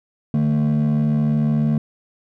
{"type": "tone pair together", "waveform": "triangle", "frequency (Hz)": [149.44, 223.3], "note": ["D3", "A3"], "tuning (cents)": [30, 26], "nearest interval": "perfect fifth", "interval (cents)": 696, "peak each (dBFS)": -15, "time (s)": [0.34, 1.78], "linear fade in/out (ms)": 2, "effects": ["tanh soft clip ceiling -11 dBFS"]}